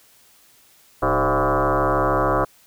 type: tone with frequency modulation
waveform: sine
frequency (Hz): 311.1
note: D#4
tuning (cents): 0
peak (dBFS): -16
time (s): 1.02-2.45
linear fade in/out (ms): 10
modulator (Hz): 139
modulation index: 7.4
effects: white hiss -54 dBFS RMS until 2.66 s